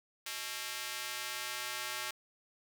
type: tone with high-pass filter sweep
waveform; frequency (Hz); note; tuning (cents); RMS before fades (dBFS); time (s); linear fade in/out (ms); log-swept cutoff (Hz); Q
square; 123.47; B2; 0; -40; 0.26-2.11; 5; 2300 to 1500; 0.72
effects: none